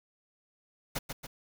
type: noise with echo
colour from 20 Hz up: pink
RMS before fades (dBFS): -33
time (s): 0.95-0.99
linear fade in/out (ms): 10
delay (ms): 140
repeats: 2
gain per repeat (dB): -5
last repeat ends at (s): 1.27
effects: none